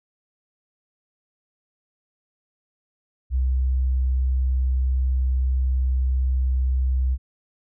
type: tone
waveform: sine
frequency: 64.4 Hz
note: C2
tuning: 27 cents flat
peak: -18 dBFS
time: 3.3-7.18 s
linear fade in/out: 50 ms
effects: none